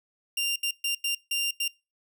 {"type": "tone bursts at uneven times", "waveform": "sawtooth", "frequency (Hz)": 2786, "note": "F7", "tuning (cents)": -5, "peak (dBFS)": -22, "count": 6, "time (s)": [[0.37, 0.56], [0.63, 0.71], [0.84, 0.95], [1.04, 1.15], [1.31, 1.51], [1.6, 1.68]], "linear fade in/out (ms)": 5, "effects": ["noise-tail reverb RT60 0.3 s tail -26 dB re dry"]}